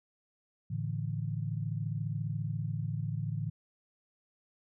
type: chord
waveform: sine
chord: A suspended fourth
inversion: none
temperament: equal with one note detuned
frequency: 110 / 144.31 / 164.81 Hz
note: A2 / D3 / E3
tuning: 0 / -30 / 0 cents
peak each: -35 / -36 / -38 dBFS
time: 0.7-3.5 s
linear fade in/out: 10 ms
effects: none